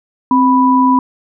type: tone pair together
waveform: sine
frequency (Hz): 261.5 / 987.8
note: C4 / B5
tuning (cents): -1 / 0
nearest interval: octave + major seventh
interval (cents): 2301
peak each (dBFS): -10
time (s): 0.31-0.99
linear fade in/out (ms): 2
effects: none